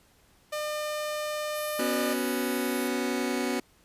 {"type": "tone", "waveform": "sawtooth", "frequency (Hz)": 603, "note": "D5", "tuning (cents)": 46, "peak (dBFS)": -26, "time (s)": [0.52, 2.14], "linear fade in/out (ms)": 10}
{"type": "band-pass noise", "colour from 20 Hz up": "white", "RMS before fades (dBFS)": -43, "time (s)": [1.54, 2.89], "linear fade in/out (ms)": 20, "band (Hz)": [10000, 13000], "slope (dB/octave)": 96}
{"type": "chord", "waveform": "sawtooth", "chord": "B suspended second", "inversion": "none", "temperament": "just", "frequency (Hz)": [246.9, 277.8, 370.4], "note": ["B3", "C#4", "F#4"], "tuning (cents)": [0, 4, 2], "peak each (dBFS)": [-26, -28, -28], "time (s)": [1.79, 3.6], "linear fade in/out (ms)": 5}
{"effects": ["pink hiss -62 dBFS RMS until 3.84 s", "resampled to 32000 Hz"]}